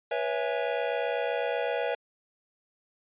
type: chord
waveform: square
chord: C# minor seventh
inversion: third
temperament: equal with one note detuned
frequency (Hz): 486.5 / 554.4 / 659.3 / 830.6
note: B4 / C#5 / E5 / G#5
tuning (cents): -26 / 0 / 0 / 0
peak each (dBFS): -32 / -33 / -34 / -36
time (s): 0.11-1.95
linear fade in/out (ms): 5
effects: resampled to 8000 Hz